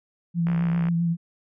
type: tone with vibrato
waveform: sine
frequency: 169.4 Hz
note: E3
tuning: 48 cents sharp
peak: -20 dBFS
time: 0.34-1.17 s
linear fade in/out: 50 ms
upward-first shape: sine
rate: 7.6 Hz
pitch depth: 25 cents each way
type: click train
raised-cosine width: 0.5 ms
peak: -21 dBFS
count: 28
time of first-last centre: 0.47-0.885 s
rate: 65 Hz
effects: none